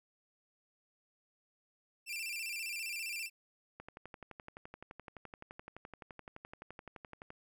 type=tone with vibrato; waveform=sawtooth; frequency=2522 Hz; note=D#7; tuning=23 cents sharp; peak=-35 dBFS; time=2.06-3.3 s; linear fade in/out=50 ms; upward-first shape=square; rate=15 Hz; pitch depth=100 cents each way
type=click train; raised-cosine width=0.5 ms; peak=-32 dBFS; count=42; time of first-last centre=3.8-7.304 s; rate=11.7 Hz
effects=none